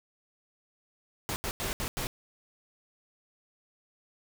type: noise bursts at uneven times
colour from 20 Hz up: pink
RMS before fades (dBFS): -33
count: 5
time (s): 1.29-1.36 / 1.44-1.51 / 1.6-1.73 / 1.8-1.88 / 1.97-2.07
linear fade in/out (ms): 0
effects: none